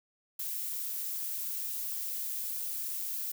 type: noise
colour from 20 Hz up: violet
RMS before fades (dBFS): -36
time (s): 0.39-3.32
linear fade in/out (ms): 5
effects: none